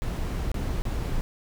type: noise with dropouts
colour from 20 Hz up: brown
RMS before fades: -28 dBFS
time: 0.02-1.21 s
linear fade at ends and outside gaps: 0 ms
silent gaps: 0.516-0.543 / 0.82-0.853 s
effects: none